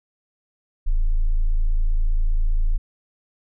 sine tone, 27.53 Hz, A0, 2 cents sharp, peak -13 dBFS, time 0.86-2.78 s, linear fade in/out 20 ms, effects tanh soft clip ceiling -14 dBFS

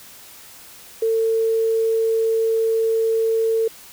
sine tone, 450 Hz, A4, 39 cents sharp, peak -16 dBFS, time 1.02-3.68 s, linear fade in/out 5 ms, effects white hiss -43 dBFS RMS until 3.92 s

